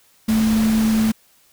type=tone in noise; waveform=sine; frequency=220 Hz; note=A3; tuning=in tune; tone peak=-14 dBFS; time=0.28-1.12 s; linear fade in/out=10 ms; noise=pink; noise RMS=-28 dBFS; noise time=0.28-1.12 s; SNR=+11 dB; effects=white hiss -56 dBFS RMS until 1.52 s